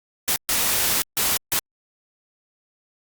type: noise bursts at uneven times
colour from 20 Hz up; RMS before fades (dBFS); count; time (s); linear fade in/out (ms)
white; -21; 4; 0.28-0.36 / 0.49-1.02 / 1.17-1.37 / 1.52-1.59; 0
effects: Opus 48 kbps